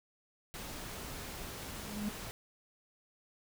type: noise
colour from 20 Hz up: pink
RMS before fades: -44 dBFS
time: 0.54-2.31 s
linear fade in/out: 0 ms
type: tone with exponential growth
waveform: triangle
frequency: 208.1 Hz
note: G#3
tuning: 4 cents sharp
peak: -30 dBFS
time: 1.53-2.09 s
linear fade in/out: 5 ms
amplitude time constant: 120 ms
effects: none